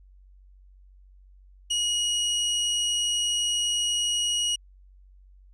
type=tone; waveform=sawtooth; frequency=2897 Hz; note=F#7; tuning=37 cents flat; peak=-20 dBFS; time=1.7-4.56 s; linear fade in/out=10 ms; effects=added 47 Hz sine -50 dBFS peak until 5.53 s + resampled to 24000 Hz